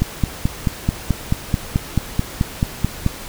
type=click train; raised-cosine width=5 ms; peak=-3 dBFS; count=15; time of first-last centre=0.02-3.063 s; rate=4.6 Hz; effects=pink hiss -33 dBFS RMS until 3.28 s